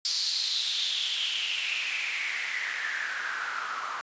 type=noise with band-pass filter sweep; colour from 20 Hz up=white; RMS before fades=-31 dBFS; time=0.05-4.01 s; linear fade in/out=0 ms; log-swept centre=4700 to 1200 Hz; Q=5.9; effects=resampled to 16000 Hz

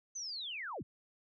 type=linear sweep; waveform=sine; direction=down; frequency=6272 to 43.65 Hz; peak=-39 dBFS; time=0.15-0.83 s; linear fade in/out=10 ms; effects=none

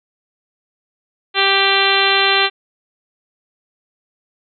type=harmonic tone with a mistuned harmonic; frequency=392 Hz; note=G4; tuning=in tune; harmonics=1 / 2 / 3 / 4 / 5 / 6 / 7 / 8 / 9 / 10; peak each=-21 / -21 / -21 / -21 / -21 / -21 / -21 / -21 / -21 / -21 dBFS; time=1.34-2.5 s; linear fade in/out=50 ms; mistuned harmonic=10; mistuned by=+54 cents; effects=none

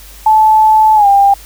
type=tone with pitch glide; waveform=sine; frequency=869 to 796.9 Hz; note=A5 to G5; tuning=-22 to +28 cents; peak=-4 dBFS; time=0.26-1.34 s; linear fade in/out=5 ms; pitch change=-150 cents; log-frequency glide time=0.95-1.07 s; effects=added 50 Hz sine -35 dBFS peak until 1.45 s + white hiss -37 dBFS RMS until 1.45 s

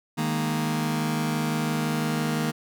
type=chord; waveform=sawtooth; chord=D# suspended fourth; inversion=none; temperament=just; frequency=155.56 / 207.4 / 233.3 Hz; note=D#3 / G#3 / A#3; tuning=0 / -2 / +2 cents; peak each=-23 / -29 / -23 dBFS; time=0.17-2.52 s; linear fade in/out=20 ms; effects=none

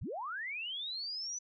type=linear sweep; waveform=sine; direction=up; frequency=44 to 6040 Hz; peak=-37 dBFS; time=0.01-1.39 s; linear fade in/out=10 ms; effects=none

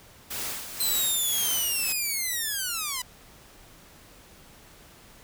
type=noise with tremolo; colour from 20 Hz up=white; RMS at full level=-32 dBFS; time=0.3-1.93 s; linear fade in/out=10 ms; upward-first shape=sine; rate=1.9 Hz; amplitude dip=60%
type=linear sweep; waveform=5% pulse; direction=down; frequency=4099 to 976 Hz; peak=-17 dBFS; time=0.8-3.02 s; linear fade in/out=5 ms
effects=pink hiss -52 dBFS RMS until 5.23 s

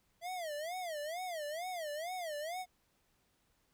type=tone with vibrato; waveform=square; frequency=659.3 Hz; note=E5; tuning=in tune; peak=-39 dBFS; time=0.21-2.66 s; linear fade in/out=50 ms; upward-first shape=sine; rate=2.2 Hz; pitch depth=210 cents each way; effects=pink hiss -75 dBFS RMS until 3.73 s

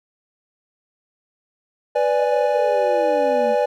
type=chord; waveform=triangle; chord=G# diminished; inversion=first; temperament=equal; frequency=493.9 / 587.3 / 830.6 Hz; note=B4 / D5 / G#5; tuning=0 / 0 / 0 cents; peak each=-18 / -17 / -21 dBFS; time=1.95-3.66 s; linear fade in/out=10 ms
type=exponential sweep; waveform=sine; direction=down; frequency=640 to 217.3 Hz; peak=-27 dBFS; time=2.17-3.56 s; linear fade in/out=50 ms
effects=none

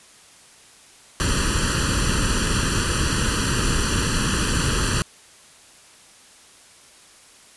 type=noise with comb filter; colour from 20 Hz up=pink; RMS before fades=-21 dBFS; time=1.2-5.02 s; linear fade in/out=0 ms; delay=0.68 ms; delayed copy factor=+0.9; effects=white hiss -49 dBFS RMS until 7.56 s + resampled to 24000 Hz

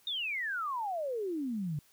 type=exponential sweep; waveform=sine; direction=down; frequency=3729 to 140.5 Hz; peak=-32 dBFS; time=0.07-1.79 s; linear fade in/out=2 ms; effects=white hiss -65 dBFS RMS until 1.92 s

